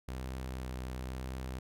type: tone with vibrato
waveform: sawtooth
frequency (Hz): 64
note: C2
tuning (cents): -38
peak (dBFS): -34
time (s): 0.08-1.59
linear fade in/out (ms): 5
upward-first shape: triangle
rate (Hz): 1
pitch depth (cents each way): 20
effects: none